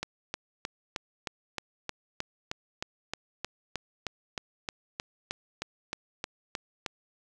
click train, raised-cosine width 0.2 ms, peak -15 dBFS, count 23, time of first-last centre 0.03-6.862 s, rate 3.22 Hz, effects none

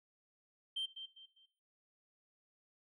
sine tone with echo, 3136 Hz, G7, in tune, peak -34 dBFS, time 0.76-0.86 s, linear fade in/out 10 ms, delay 200 ms, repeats 3, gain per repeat -10 dB, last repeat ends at 1.46 s, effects noise-tail reverb RT60 0.7 s tail -19 dB re dry + tanh soft clip ceiling -34 dBFS

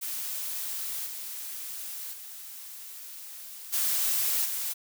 blue noise with level steps, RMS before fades -34 / -38 / -43 / -27 / -32 dBFS, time 0.01-4.74 s, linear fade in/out 20 ms, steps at 1.05 / 2.12 / 3.72 / 4.44 s, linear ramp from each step 20 ms, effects none

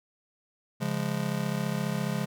square chord, Db major, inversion none, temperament just, 138.59 / 173.24 / 207.9 Hz, Db3 / F3 / Ab3, 0 / -14 / +2 cents, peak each -33 dBFS, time 0.8-2.26 s, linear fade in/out 20 ms, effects none

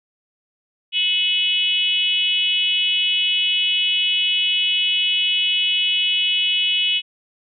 sine tone with frequency modulation, 2960 Hz, F#7, in tune, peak -16 dBFS, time 0.92-7.02 s, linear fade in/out 50 ms, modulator 396 Hz, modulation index 1, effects none

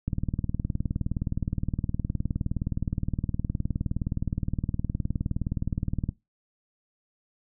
click train, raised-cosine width 5 ms, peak -15 dBFS, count 117, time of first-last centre 0.08-6.09 s, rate 19.3 Hz, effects noise-tail reverb RT60 0.2 s tail -19 dB re dry

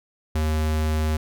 square tone, 77.7 Hz, D#2, 2 cents flat, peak -21 dBFS, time 0.35-1.17 s, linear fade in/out 5 ms, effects none

